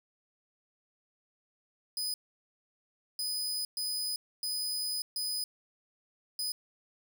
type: tone bursts at uneven times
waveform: sawtooth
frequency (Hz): 4995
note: D#8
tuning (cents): +6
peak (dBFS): -29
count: 6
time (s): 1.97-2.14 / 3.19-3.65 / 3.77-4.16 / 4.43-5.02 / 5.16-5.44 / 6.39-6.52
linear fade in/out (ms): 2
effects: none